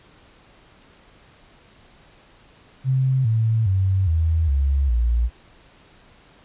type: tone with pitch steps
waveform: sine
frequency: 131.5 / 111.86 / 95.16 / 80.95 / 68.86 / 58.58 Hz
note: C3 / A2 / F#2 / E2 / C#2 / A#1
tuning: +9 / +29 / +49 / -31 / -11 / +9 cents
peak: -16 dBFS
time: 2.84-5.3 s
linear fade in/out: 50 ms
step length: 410 ms
effects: pink hiss -52 dBFS RMS until 6.44 s + resampled to 8000 Hz